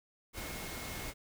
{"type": "tone in noise", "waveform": "sine", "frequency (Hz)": 2160, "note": "C#7", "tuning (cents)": -45, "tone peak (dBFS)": -50, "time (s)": [0.33, 1.14], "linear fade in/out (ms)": 50, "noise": "pink", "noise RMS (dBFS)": -42, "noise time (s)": [0.33, 1.14], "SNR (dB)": -11, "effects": []}